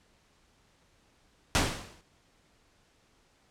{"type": "noise with exponential decay", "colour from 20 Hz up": "pink", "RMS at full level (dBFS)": -21, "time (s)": [1.55, 2.01], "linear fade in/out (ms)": 0, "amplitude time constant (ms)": 100, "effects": ["pink hiss -66 dBFS RMS until 3.5 s", "low-pass 8000 Hz 12 dB/octave"]}